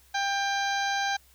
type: harmonic tone with a mistuned harmonic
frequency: 794 Hz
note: G5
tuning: 22 cents sharp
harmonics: 1 / 2 / 3 / 4 / 5 / 6 / 7 / 8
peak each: -28 / -30 / -38 / -40 / -36 / -42 / -45 / -40 dBFS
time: 0.14-1.17 s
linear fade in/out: 10 ms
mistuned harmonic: 8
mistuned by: -32 cents
effects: added 64 Hz sine -60 dBFS peak until 1.34 s + white hiss -60 dBFS RMS until 1.34 s

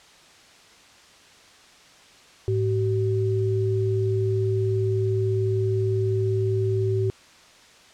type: tone pair together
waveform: sine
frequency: 107.31 / 381.4 Hz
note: A2 / G4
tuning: -43 / -47 cents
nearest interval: octave + minor seventh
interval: 2196 cents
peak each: -22 / -24 dBFS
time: 2.48-7.1 s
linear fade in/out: 0 ms
effects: white hiss -51 dBFS RMS until 7.93 s + low-pass 6000 Hz 12 dB/octave

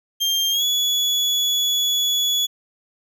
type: tone with pitch glide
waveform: 35% pulse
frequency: 3191 to 3400 Hz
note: G7 to G#7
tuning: +30 to +40 cents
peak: -16 dBFS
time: 0.2-2.47 s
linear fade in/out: 20 ms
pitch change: +110 cents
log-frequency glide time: 0.51-0.64 s
effects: none

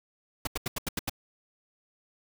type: noise bursts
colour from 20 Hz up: pink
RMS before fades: -30 dBFS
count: 7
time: 0.45-1.096 s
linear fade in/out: 5 ms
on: 22 ms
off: 82 ms
effects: none

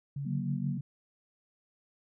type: tone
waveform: sine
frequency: 140.6 Hz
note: C#3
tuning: 25 cents sharp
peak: -33 dBFS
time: 0.16-0.81 s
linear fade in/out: 5 ms
type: chord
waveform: sine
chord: D augmented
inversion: none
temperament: equal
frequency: 146.83 / 185 / 233.1 Hz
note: D3 / F#3 / A#3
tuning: 0 / 0 / 0 cents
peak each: -38 / -35 / -37 dBFS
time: 0.25-0.78 s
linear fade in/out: 10 ms
effects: none

